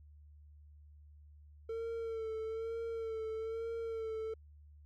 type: tone with vibrato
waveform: triangle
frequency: 450 Hz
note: A4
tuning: 39 cents sharp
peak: -35 dBFS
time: 1.69-4.34 s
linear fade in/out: 5 ms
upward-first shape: sine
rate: 1.1 Hz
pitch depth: 35 cents each way
effects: added 74 Hz sine -55 dBFS peak until 4.85 s